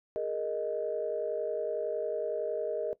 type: chord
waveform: sine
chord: Ab suspended second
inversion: none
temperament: equal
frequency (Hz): 415.3 / 466.2 / 622.3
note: Ab4 / Bb4 / Eb5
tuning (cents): 0 / 0 / 0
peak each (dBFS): -36 / -33 / -33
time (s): 0.16-2.93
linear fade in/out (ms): 0
effects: noise-tail reverb RT60 0.1 s tail -18 dB re dry + tanh soft clip ceiling -20 dBFS